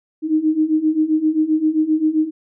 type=beating tone pair; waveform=sine; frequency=307.2 / 314.8 Hz; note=D#4 / D#4; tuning=-22 / +20 cents; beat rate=7.6 Hz; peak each=-19 / -16 dBFS; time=0.22-2.31 s; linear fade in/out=50 ms; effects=none